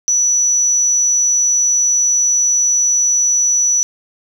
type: tone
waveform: sine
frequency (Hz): 5920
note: F#8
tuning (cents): 0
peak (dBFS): -10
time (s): 0.08-3.83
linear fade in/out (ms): 0
effects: tanh soft clip ceiling -6 dBFS + 7-bit